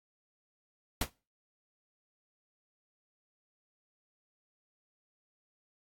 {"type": "noise with exponential decay", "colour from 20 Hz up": "pink", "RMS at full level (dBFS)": -25, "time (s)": [1.01, 1.1], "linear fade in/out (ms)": 5, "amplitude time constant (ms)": 19, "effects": ["noise-tail reverb RT60 0.3 s tail -22 dB re dry", "AAC 64 kbps"]}